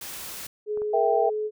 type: noise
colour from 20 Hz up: white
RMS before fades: -37 dBFS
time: 0.01-0.47 s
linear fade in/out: 5 ms
type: tone with pitch glide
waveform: sine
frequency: 421.8 to 426.9 Hz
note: G#4 to G#4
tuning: +27 to +48 cents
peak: -25 dBFS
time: 0.66-1.51 s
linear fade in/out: 50 ms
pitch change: +21 cents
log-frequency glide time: 1-1.37 s
type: clicks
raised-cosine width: 1 ms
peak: -30 / -28 dBFS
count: 2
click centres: 0.774 / 0.819 s
type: chord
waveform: sine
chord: E diminished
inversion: second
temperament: equal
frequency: 466.2 / 659.3 / 784 Hz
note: Bb4 / E5 / G5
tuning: 0 / 0 / 0 cents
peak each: -24 dBFS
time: 0.93-1.3 s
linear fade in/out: 10 ms
effects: none